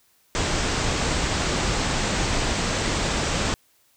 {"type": "low-pass noise", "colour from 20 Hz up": "pink", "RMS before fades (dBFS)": -24, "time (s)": [0.35, 3.54], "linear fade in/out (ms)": 0, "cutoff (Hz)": 8300, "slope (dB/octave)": 96, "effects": ["white hiss -62 dBFS RMS until 3.96 s"]}